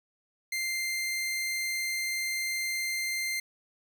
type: tone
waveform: sawtooth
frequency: 2093 Hz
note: C7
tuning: in tune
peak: -26 dBFS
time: 0.52-3.4 s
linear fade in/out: 5 ms
effects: none